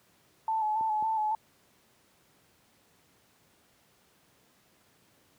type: tone with vibrato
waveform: sine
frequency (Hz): 870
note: A5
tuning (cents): -20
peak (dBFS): -26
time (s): 0.48-1.35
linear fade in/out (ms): 2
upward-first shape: square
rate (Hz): 3.6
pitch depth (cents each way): 30
type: clicks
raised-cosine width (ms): 2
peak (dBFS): -33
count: 2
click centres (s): 0.81 / 1.025
effects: pink hiss -65 dBFS RMS until 5.38 s + high-pass 100 Hz 12 dB/octave